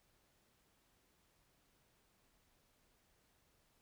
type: silence
effects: pink hiss -75 dBFS RMS until 3.81 s